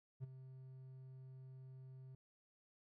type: tone with ADSR envelope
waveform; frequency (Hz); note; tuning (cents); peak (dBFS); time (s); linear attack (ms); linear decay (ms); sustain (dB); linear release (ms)
triangle; 130.9; C3; +1; -39; 0.2-2.15; 36; 17; -12; 4
effects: none